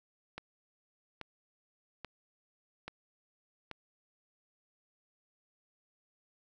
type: click train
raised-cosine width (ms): 0.3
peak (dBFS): -25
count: 5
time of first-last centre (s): 0.38-3.713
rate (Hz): 1.2
effects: none